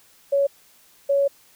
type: tone bursts at uneven times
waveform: sine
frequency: 559 Hz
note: C#5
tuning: 14 cents sharp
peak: -16 dBFS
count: 2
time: 0.32-0.47 / 1.09-1.28 s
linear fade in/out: 10 ms
effects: white hiss -55 dBFS RMS until 1.55 s